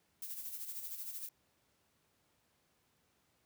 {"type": "noise with tremolo", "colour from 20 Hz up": "violet", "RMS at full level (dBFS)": -42, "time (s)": [0.22, 1.29], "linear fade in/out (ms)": 2, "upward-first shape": "sine", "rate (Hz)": 13, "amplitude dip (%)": 55, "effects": ["pink hiss -75 dBFS RMS until 3.45 s", "high-pass 80 Hz 12 dB/octave"]}